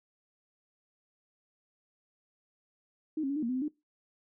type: tone with pitch steps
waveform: sine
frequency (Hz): 311.4 / 270.7 / 281.7 / 306 / 233.1 / 254.4 / 258.8 / 299.8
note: D#4 / C#4 / C#4 / D#4 / A#3 / C4 / C4 / D4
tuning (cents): +2 / -41 / +28 / -29 / 0 / -48 / -19 / +36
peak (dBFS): -29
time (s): 3.17-3.682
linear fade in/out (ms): 5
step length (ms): 64
effects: noise-tail reverb RT60 0.2 s tail -21 dB re dry